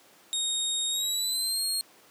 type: tone with pitch glide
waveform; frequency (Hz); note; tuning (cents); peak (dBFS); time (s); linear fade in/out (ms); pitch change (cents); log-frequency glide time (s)
25% pulse; 3729 to 4259; A#7 to C8; 0 to +30; -22; 0.33-1.81; 0; +230; 0.89-1.64
effects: pink hiss -56 dBFS RMS until 2.1 s + high-pass 300 Hz 12 dB/octave